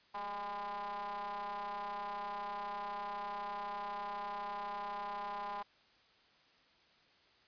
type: ring-modulated tone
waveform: square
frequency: 100 Hz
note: G2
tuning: 35 cents sharp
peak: -37 dBFS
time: 0.14-5.63 s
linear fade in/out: 10 ms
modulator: 916 Hz
effects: white hiss -67 dBFS RMS until 7.47 s + resampled to 11025 Hz